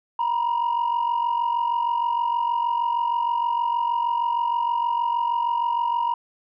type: tone pair together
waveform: sine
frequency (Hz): 941.4 / 987.8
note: A#5 / B5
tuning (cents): +17 / 0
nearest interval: minor second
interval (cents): 83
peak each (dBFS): -20 / -24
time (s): 0.19-6.14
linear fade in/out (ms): 5
effects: tanh soft clip ceiling -17 dBFS